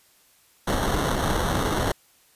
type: noise with sample-and-hold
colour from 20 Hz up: pink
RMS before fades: -24 dBFS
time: 0.67-1.92 s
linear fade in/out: 5 ms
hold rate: 2450 Hz
effects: white hiss -59 dBFS RMS until 2.35 s + resampled to 32000 Hz